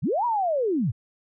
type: linear two-way sweep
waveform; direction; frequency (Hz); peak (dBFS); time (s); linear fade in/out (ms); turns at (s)
sine; up then down; 89.1 to 987.8 to 89.1; -21; 0.02-0.92; 20; 0.25
effects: none